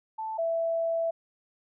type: tone pair in turn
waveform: sine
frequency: 880 / 662.5 Hz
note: A5 / E5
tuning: 0 / +9 cents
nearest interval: perfect fourth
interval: 491 cents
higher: first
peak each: -31 / -25 dBFS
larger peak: second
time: 0.18-0.38 / 0.38-1.11 s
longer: second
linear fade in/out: 10 ms
effects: none